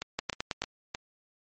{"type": "two click trains", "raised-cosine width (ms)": 0.2, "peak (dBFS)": [-12, -16], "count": [5, 4], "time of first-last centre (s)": [[0.19, 0.62], [0.02, 0.949]], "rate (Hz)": [9.31, 3.23], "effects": ["MP3 32 kbps"]}